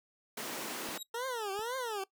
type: high-pass noise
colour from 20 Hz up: pink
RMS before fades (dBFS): -40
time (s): 0.37-0.98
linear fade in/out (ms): 5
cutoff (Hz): 220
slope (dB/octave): 24
type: clicks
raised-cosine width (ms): 2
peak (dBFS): -38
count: 2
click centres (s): 0.889 / 1.592
type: tone with exponential growth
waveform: 20% pulse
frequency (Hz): 3825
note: A#7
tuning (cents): +44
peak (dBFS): -32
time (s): 0.89-1.03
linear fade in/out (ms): 5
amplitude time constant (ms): 29
type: tone with vibrato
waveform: 20% pulse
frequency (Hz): 451.7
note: A4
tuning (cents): +45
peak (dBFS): -30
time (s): 1.14-2.04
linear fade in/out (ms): 5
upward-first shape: triangle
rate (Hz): 2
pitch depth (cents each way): 300
effects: noise-tail reverb RT60 0.1 s tail -20 dB re dry